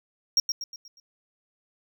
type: tone with echo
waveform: triangle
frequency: 5588 Hz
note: F8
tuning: in tune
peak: -16 dBFS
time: 0.37-0.4 s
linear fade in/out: 2 ms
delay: 120 ms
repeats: 5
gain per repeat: -7 dB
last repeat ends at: 1 s
effects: none